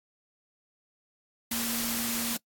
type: tone in noise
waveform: sine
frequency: 233.1 Hz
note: A#3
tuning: in tune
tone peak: -34 dBFS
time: 1.51-2.37 s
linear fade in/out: 5 ms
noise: white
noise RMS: -31 dBFS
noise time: 1.51-2.37 s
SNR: -6 dB
effects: noise-tail reverb RT60 0.1 s tail -26 dB re dry + AAC 64 kbps